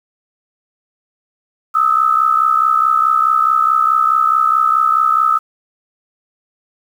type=tone pair together; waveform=sine; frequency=1244.5 / 1309.2 Hz; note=D#6 / E6; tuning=0 / -12 cents; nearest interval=minor second; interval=88 cents; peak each=-14 / -12 dBFS; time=1.74-5.39 s; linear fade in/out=20 ms; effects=7-bit